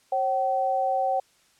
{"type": "tone pair together", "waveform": "sine", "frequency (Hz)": [540.2, 764], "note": ["C#5", "G5"], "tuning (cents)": [-45, -45], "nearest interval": "tritone", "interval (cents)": 600, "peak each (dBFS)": [-27, -23], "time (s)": [0.12, 1.2], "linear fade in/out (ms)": 5, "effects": ["white hiss -62 dBFS RMS until 1.59 s", "low-pass 9000 Hz 12 dB/octave"]}